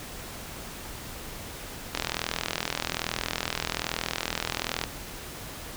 click train, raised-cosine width 0.2 ms, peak -9 dBFS, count 120, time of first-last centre 1.95-4.838 s, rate 41.2 Hz, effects pink hiss -40 dBFS RMS until 5.76 s

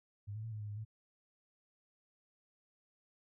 sine tone with pitch steps, 102.2 / 108.8 / 113 / 107 / 104.7 / 103.5 / 109.3 Hz, G#2 / A2 / A2 / A2 / G#2 / G#2 / A2, -27 / -19 / +47 / -48 / +15 / -5 / -11 cents, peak -40 dBFS, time 0.27-0.851 s, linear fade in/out 20 ms, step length 83 ms, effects none

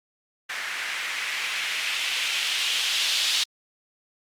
violet noise with low-pass filter sweep, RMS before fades -27 dBFS, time 0.49-3.44 s, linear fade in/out 10 ms, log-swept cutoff 1800 to 3600 Hz, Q 2.1, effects Opus 48 kbps

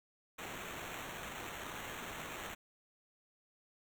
white noise with sample-and-hold, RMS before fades -45 dBFS, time 0.38-2.55 s, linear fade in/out 10 ms, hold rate 4900 Hz, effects none

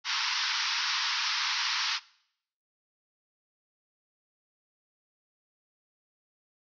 white band-pass noise, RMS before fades -30 dBFS, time 0.04-2 s, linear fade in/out 50 ms, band 880 to 5700 Hz, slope 96 dB/octave, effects noise-tail reverb RT60 0.7 s tail -22 dB re dry

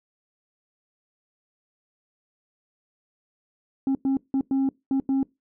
sine tone bursts at uneven times, 269.5 Hz, C#4, 49 cents flat, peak -17 dBFS, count 6, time 3.87-3.95 / 4.05-4.17 / 4.34-4.41 / 4.51-4.69 / 4.91-5 / 5.09-5.23 s, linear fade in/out 2 ms, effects noise-tail reverb RT60 0.2 s tail -23 dB re dry + tanh soft clip ceiling -19 dBFS

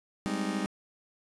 40% pulse chord, Ab major seventh, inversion third, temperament just, 194.67 / 207.7 / 259.6 / 311.5 Hz, G3 / Ab3 / C4 / Eb4, -12 / 0 / -13 / +2 cents, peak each -33 / -34 / -37 / -35 dBFS, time 0.26-0.66 s, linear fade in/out 0 ms, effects resampled to 24000 Hz + 10-bit

